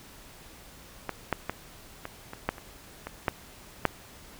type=clicks; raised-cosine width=0.5 ms; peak=-15 / -10 / -14 / -20 / -23 / -10 / -27 / -20 / -9 / -6 dBFS; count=10; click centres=1.093 / 1.327 / 1.496 / 2.054 / 2.334 / 2.49 / 2.582 / 3.07 / 3.282 / 3.853 s; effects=pink hiss -50 dBFS RMS until 4.39 s